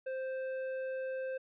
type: tone with hard clipping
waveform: sine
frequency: 523.3 Hz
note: C5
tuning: in tune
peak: -37 dBFS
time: 0.06-1.38 s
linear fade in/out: 10 ms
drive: 8 dB
effects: resampled to 8000 Hz